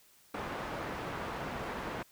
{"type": "low-pass noise", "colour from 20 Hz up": "white", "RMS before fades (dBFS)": -39, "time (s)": [0.34, 2.03], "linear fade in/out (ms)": 5, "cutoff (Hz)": 1200, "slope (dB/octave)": 12, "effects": ["white hiss -63 dBFS RMS until 2.11 s"]}